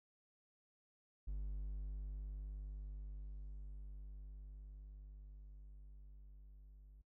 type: tone with level ramp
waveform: triangle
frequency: 49.79 Hz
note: G1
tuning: 28 cents sharp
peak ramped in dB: -38 to -55 dBFS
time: 1.27-7.02 s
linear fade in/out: 10 ms
effects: noise-tail reverb RT60 0.1 s tail -26 dB re dry